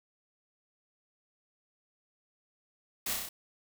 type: noise with echo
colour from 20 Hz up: white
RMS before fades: -34 dBFS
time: 3.06-3.13 s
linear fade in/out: 5 ms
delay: 32 ms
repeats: 5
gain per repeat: -2 dB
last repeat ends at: 3.29 s
effects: none